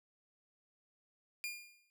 sawtooth tone with exponential decay, 2413 Hz, D7, 46 cents sharp, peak -33 dBFS, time 1.44-1.9 s, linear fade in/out 0 ms, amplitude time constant 99 ms, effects none

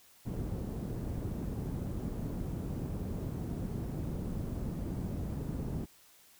white low-pass noise, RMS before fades -37 dBFS, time 0.25-5.86 s, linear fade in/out 20 ms, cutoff 200 Hz, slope 12 dB/octave, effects white hiss -61 dBFS RMS until 6.39 s

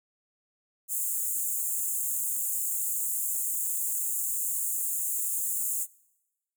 pink high-pass noise, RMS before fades -30 dBFS, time 0.88-5.87 s, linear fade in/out 50 ms, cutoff 6900 Hz, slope 96 dB/octave, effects noise-tail reverb RT60 1.0 s tail -24 dB re dry

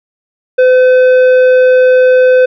sine tone with tanh clipping, 509 Hz, C5, 48 cents flat, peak -5 dBFS, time 0.58-2.46 s, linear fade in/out 10 ms, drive 9 dB, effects none

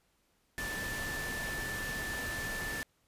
sine tone in noise, 1760 Hz, A6, in tune, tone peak -37 dBFS, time 0.58-2.83 s, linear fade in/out 0 ms, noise pink, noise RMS -40 dBFS, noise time 0.58-2.83 s, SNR 0 dB, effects pink hiss -73 dBFS RMS until 3.07 s + resampled to 32000 Hz

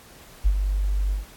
sine tone with ADSR envelope, 49 Hz, G1, in tune, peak -13 dBFS, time 0.44-1.26 s, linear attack 25 ms, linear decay 62 ms, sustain -7 dB, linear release 140 ms, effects pink hiss -48 dBFS RMS until 1.36 s + AAC 64 kbps

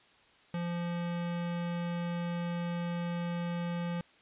square tone, 172.7 Hz, F3, 19 cents flat, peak -33 dBFS, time 0.54-4.01 s, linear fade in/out 2 ms, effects white hiss -62 dBFS RMS until 4.21 s + resampled to 8000 Hz

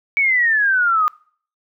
sine exponential sweep, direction down, 2279 to 1213 Hz, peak -13 dBFS, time 0.17-1.08 s, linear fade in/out 0 ms, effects noise-tail reverb RT60 0.5 s tail -24 dB re dry

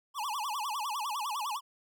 square tone with vibrato, 985 Hz, B5, 5 cents flat, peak -33 dBFS, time 0.14-1.61 s, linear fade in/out 50 ms, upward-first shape sine, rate 9.9 Hz, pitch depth 300 cents each way, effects none

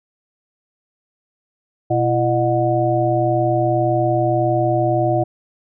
harmonic tone with a mistuned harmonic, 121.8 Hz, B2, 24 cents flat, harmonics 1 / 3 / 5 / 6, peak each -20 / -20 / -20 / -20 dBFS, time 1.9-5.24 s, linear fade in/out 10 ms, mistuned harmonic 3, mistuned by -130 cents, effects none

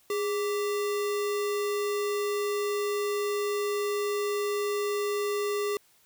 sine tone with sample-and-hold, 411.8 Hz, G#4, 15 cents flat, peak -26 dBFS, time 0.1-5.77 s, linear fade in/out 2 ms, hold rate 1575 Hz, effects white hiss -63 dBFS RMS until 6.05 s

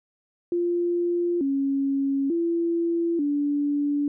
sine tone with pitch steps, 347.7 / 275.1 / 337.9 / 289 Hz, F4 / C#4 / E4 / D4, -8 / -13 / +43 / -28 cents, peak -21 dBFS, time 0.52-4.08 s, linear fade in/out 2 ms, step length 890 ms, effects none

